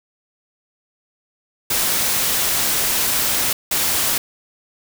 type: noise bursts at uneven times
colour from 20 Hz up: white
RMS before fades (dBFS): -19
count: 2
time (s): 1.7-3.53 / 3.71-4.18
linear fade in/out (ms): 5
effects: none